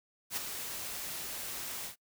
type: noise with ADSR envelope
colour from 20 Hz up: white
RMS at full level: -33 dBFS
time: 0.3-1.96 s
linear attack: 69 ms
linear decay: 13 ms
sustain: -7 dB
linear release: 110 ms
effects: noise-tail reverb RT60 0.1 s tail -24 dB re dry